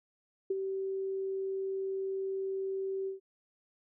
sine tone with ADSR envelope, 385.6 Hz, G4, 28 cents flat, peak -26 dBFS, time 0.5-3.2 s, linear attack 7 ms, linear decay 27 ms, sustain -6 dB, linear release 130 ms, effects none

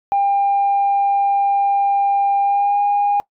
sine tone with pitch glide, 799 to 814.4 Hz, G5 to G#5, +33 to -34 cents, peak -12 dBFS, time 0.12-3.2 s, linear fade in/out 0 ms, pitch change +33 cents, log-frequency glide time 2.41-2.8 s, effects noise-tail reverb RT60 0.1 s tail -21 dB re dry + tanh soft clip ceiling -10 dBFS

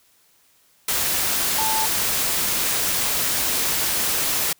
sine tone in noise, 880 Hz, A5, in tune, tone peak -23 dBFS, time 1.58-1.86 s, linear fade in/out 5 ms, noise white, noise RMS -22 dBFS, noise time 0.88-4.53 s, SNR -4 dB, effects white hiss -59 dBFS RMS until 4.59 s

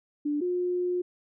sine tone pair in turn, 293.7 / 358 Hz, D4 / F4, 0 / +43 cents, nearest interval minor third, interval 343 cents, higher second, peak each -25 dBFS, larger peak neither, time 0.25-0.41 / 0.41-1.02 s, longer second, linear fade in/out 10 ms, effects none

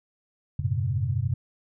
sine tone cluster, 91.4 / 105 / 121 / 136.1 Hz, F#2 / G#2 / B2 / C#3, -21 / +19 / -35 / -31 cents, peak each -29 dBFS, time 0.59-1.34 s, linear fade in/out 5 ms, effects none

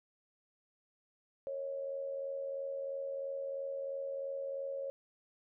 sine tone with amplitude modulation, 548 Hz, C#5, 20 cents flat, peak -34 dBFS, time 1.47-4.9 s, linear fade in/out 0 ms, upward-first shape sine, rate 83 Hz, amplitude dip 55%, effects none

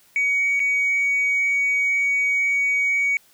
sine tone with dropouts, 2251 Hz, C#7, 26 cents sharp, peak -16 dBFS, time 0.16-3.17 s, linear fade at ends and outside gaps 1 ms, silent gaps 0.595-0.601 s, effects tanh soft clip ceiling -15 dBFS + white hiss -56 dBFS RMS until 3.33 s

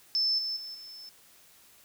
sine tone with level steps, 5274 Hz, E8, in tune, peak -24 / -30 / -38 / -43 dBFS, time 0.15-1.09 s, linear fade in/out 0 ms, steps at 0.38 / 0.56 / 0.74 s, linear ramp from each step 10 ms, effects white hiss -58 dBFS RMS until 1.84 s

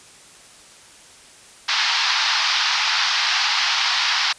white band-pass noise, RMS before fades -20 dBFS, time 1.68-4.33 s, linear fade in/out 10 ms, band 810 to 5300 Hz, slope 48 dB/octave, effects white hiss -46 dBFS RMS until 4.38 s + resampled to 22050 Hz

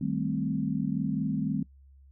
sine chord, A half-diminished seventh, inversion second, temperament equal, 155.56 / 196 / 220 / 261.6 Hz, Eb3 / G3 / A3 / C4, 0 / 0 / 0 / 0 cents, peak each -32 dBFS, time 0.01-1.63 s, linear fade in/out 5 ms, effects noise-tail reverb RT60 0.1 s tail -22 dB re dry + added 68 Hz sine -52 dBFS peak until 2.11 s

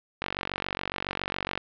click train, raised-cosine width 0.3 ms, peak -12 dBFS, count 65, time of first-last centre 0.22-1.576 s, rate 47.2 Hz, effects low-pass 4000 Hz 12 dB/octave

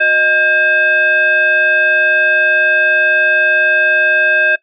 sine tone with frequency modulation, 1601 Hz, G6, 36 cents sharp, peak -9 dBFS, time 0-4.56 s, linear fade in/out 10 ms, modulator 982 Hz, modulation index 0.77, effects noise-tail reverb RT60 0.1 s tail -17 dB re dry

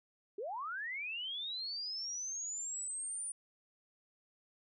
sine linear sweep, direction up, 370 to 9430 Hz, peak -38 dBFS, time 0.38-3.32 s, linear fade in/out 5 ms, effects none

